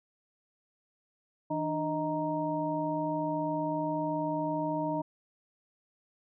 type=tone cluster; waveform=sine; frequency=161.6 / 299.8 / 625 / 934 Hz; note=E3 / D4 / D#5 / A#5; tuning=-34 / +36 / +8 / +3 cents; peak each=-38 / -33 / -34 / -34 dBFS; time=1.5-5.02 s; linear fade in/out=10 ms; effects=none